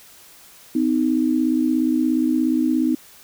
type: tone pair together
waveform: sine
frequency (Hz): 255.1 / 312.1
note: C4 / D#4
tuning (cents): -44 / +5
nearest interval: minor third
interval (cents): 349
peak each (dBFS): -19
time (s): 0.75-2.95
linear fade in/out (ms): 5
effects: white hiss -47 dBFS RMS until 3.23 s